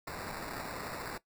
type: noise with sample-and-hold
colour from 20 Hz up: blue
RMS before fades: -41 dBFS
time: 0.07-1.18 s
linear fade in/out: 5 ms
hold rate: 3150 Hz
effects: noise-tail reverb RT60 0.1 s tail -17 dB re dry